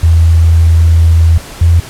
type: tone pair in turn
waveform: sine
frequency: 82.41 / 84.19 Hz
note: E2 / E2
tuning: 0 / +37 cents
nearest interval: unison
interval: 37 cents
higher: second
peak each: -3 dBFS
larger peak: neither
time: 0.03-1.38 / 1.61-1.8 s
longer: first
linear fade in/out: 5 ms
effects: pink hiss -29 dBFS RMS until 1.89 s + low-pass 12000 Hz 12 dB/octave